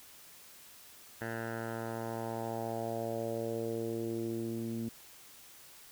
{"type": "tone with low-pass filter sweep", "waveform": "10% pulse", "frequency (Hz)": 114.5, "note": "A#2", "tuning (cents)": -31, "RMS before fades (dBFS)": -37, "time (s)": [1.21, 4.89], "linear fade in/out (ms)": 5, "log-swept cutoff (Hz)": [1700, 250], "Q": 2.9, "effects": ["white hiss -55 dBFS RMS until 5.91 s"]}